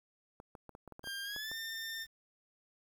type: clicks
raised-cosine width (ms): 1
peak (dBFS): -35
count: 11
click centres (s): 0.401 / 0.552 / 0.693 / 0.751 / 0.877 / 0.923 / 0.994 / 1.041 / 1.073 / 1.363 / 1.515
type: tone with pitch glide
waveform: 20% pulse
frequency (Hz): 1598 to 1804.1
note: G6 to A6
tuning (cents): +33 to +43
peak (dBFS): -34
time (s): 1.03-2.07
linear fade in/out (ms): 50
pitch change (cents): +210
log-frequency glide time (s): 1.23-1.54
effects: 10-bit